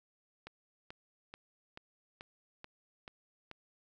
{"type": "click train", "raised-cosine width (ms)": 0.3, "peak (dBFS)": -30, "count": 8, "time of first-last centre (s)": [0.47, 3.513], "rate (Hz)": 2.3, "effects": []}